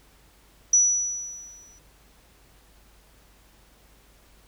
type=tone with exponential decay; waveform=sine; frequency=5900 Hz; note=F#8; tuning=6 cents flat; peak=-13 dBFS; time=0.73-1.79 s; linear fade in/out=5 ms; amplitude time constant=230 ms; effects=added 50 Hz sine -58 dBFS peak until 4.47 s + pink hiss -58 dBFS RMS until 4.47 s